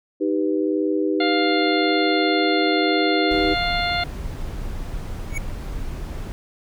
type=chord; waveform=sine; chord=Eb augmented; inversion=none; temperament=equal; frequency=311.1 / 392 / 493.9 Hz; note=Eb4 / G4 / B4; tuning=0 / 0 / 0 cents; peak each=-21 / -23 / -26 dBFS; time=0.2-3.55 s; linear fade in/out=20 ms
type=harmonic tone; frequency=702 Hz; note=F5; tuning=9 cents sharp; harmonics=1 / 2 / 3 / 4 / 5 / 6; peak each=-24 / -28 / -26 / -33 / -29 / -29 dBFS; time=1.2-4.04 s; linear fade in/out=5 ms
type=noise; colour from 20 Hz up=brown; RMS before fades=-29 dBFS; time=3.31-6.32 s; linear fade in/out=0 ms
type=tone with exponential growth; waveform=square; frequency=2235 Hz; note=C#7; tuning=14 cents sharp; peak=-24 dBFS; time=5.28-5.38 s; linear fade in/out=5 ms; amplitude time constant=20 ms
effects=none